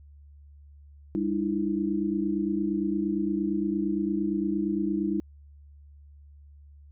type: tone cluster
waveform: sine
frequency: 199.7 / 302.8 / 331.5 Hz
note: G3 / D#4 / E4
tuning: +32 / -47 / +10 cents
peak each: -29 dBFS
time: 1.15-5.2 s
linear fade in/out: 0 ms
effects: added 72 Hz sine -48 dBFS peak until 6.91 s